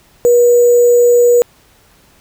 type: tone with sample-and-hold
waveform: sine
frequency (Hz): 481.9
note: B4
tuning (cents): -43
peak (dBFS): -5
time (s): 0.25-1.42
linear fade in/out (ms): 0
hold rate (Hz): 7350
effects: pink hiss -49 dBFS RMS until 2.2 s